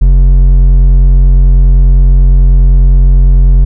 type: tone with hard clipping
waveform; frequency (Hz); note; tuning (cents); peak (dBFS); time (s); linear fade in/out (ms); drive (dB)
sine; 45.27; F#1; -37; -3; 0.01-3.65; 10; 6
effects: none